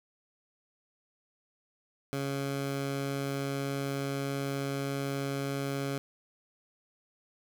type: tone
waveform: 15% pulse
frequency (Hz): 138.59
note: C#3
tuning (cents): 0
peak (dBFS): -25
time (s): 2.13-5.98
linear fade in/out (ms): 0
effects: none